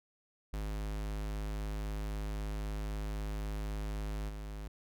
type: tone with level steps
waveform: square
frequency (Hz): 51.91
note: G#1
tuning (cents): 0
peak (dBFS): -36 / -41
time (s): 0.53-4.68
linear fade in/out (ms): 5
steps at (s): 4.28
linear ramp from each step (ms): 20
effects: none